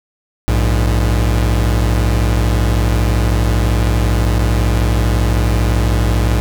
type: tone pair together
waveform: 45% pulse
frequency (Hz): 58.09 / 103.5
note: A#1 / G#2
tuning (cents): -5 / -5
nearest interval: minor seventh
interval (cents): 1000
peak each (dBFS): -13 / -16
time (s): 0.48-6.4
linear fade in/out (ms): 0
effects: none